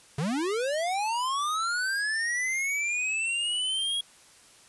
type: linear sweep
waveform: square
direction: up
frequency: 130.3 to 3322 Hz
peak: -27 dBFS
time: 0.18-4.01 s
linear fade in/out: 5 ms
effects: white hiss -55 dBFS RMS until 4.68 s + resampled to 24000 Hz